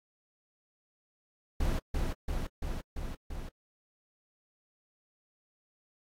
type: noise with echo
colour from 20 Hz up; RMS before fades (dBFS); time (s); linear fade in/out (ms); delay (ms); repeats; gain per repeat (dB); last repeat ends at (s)
brown; -29; 1.6-1.79; 5; 340; 5; -2; 3.49
effects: AAC 48 kbps